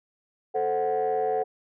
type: chord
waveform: sine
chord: F# diminished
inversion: first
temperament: equal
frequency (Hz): 440 / 523.3 / 740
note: A4 / C5 / F#5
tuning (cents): 0 / 0 / 0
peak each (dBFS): -25 / -29 / -25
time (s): 0.54-1.44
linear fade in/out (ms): 20
effects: tanh soft clip ceiling -18 dBFS